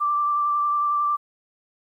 sine tone with vibrato, 1174.7 Hz, D6, in tune, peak -19 dBFS, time 0-1.17 s, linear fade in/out 20 ms, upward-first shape sine, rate 11 Hz, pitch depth 14 cents each way, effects 10-bit

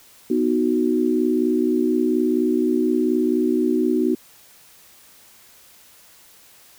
sine chord, B major, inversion none, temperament equal, 246.9 / 311.1 / 370 Hz, B3 / D#4 / F#4, 0 / 0 / 0 cents, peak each -21 dBFS, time 0.3-4.15 s, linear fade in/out 5 ms, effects white hiss -50 dBFS RMS until 6.78 s

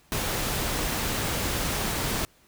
pink noise, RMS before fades -28 dBFS, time 0.12-2.25 s, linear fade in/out 0 ms, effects pink hiss -60 dBFS RMS until 2.47 s

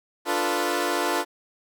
15% pulse chord, B half-diminished seventh, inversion first, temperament equal, 293.7 / 349.2 / 440 / 493.9 Hz, D4 / F4 / A4 / B4, 0 / 0 / 0 / 0 cents, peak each -23 / -20 / -24 / -23 dBFS, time 0.25-1.25 s, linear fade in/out 50 ms, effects none

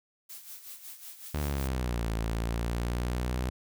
blue noise with tremolo, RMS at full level -43 dBFS, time 0.29-1.68 s, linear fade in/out 10 ms, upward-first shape sine, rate 5.4 Hz, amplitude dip 65%
sawtooth exponential two-way sweep, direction down then up, 75.6 to 55.3 to 63.2 Hz, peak -25 dBFS, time 1.34-3.5 s, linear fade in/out 5 ms, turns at 2.12 s
effects none

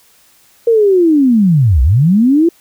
sine linear two-way sweep, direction down then up, 473.5 to 58.1 to 348.3 Hz, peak -6 dBFS, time 0.67-2.49 s, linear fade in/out 5 ms, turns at 1.82 s, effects white hiss -49 dBFS RMS until 2.6 s

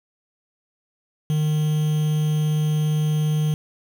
triangle tone with quantisation, 152.9 Hz, D#3, 30 cents flat, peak -16 dBFS, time 1.3-3.54 s, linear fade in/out 0 ms, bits 6, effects none

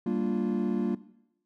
triangle chord, G minor seventh, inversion none, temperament equal with one note detuned, 196 / 232.4 / 293.7 / 349.2 Hz, G3 / Bb3 / D4 / F4, 0 / -5 / 0 / 0 cents, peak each -29 / -27 / -32 / -30 dBFS, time 0.06-0.95 s, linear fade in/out 5 ms, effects noise-tail reverb RT60 0.8 s tail -18 dB re dry + tanh soft clip ceiling -14 dBFS

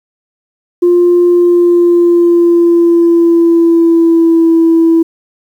sine tone with pitch glide, 351.2 to 329.6 Hz, F4 to E4, +10 to 0 cents, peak -3 dBFS, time 0.82-5.03 s, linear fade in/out 10 ms, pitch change -110 cents, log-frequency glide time 1.28-4.51 s, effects tanh soft clip ceiling -1 dBFS + 7-bit

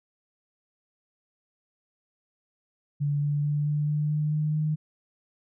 sine tone with pitch steps, 144.6 / 145.86 / 147.13 / 148.41 / 149.7 / 151 / 152.32 / 153.64 Hz, D3 / D3 / D3 / D3 / D3 / D3 / D#3 / D#3, -27 / -12 / +4 / +19 / +33 / +48 / -36 / -22 cents, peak -23 dBFS, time 3-4.76 s, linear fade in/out 20 ms, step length 220 ms, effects none

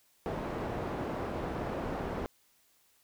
white low-pass noise, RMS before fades -36 dBFS, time 0.26-2.26 s, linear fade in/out 0 ms, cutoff 680 Hz, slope 12 dB/octave, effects white hiss -68 dBFS RMS until 3.03 s

